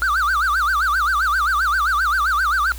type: tone with vibrato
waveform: triangle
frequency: 1345 Hz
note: E6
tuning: 34 cents sharp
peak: -14 dBFS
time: 0.02-2.72 s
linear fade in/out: 0 ms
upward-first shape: sine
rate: 7.6 Hz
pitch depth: 270 cents each way
effects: added 60 Hz sine -30 dBFS peak until 2.78 s + white hiss -40 dBFS RMS until 2.78 s